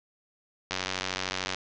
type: click train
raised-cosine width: 0.2 ms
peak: -12 dBFS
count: 79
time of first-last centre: 0.71-1.546 s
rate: 93.3 Hz
effects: resampled to 16000 Hz + 8-bit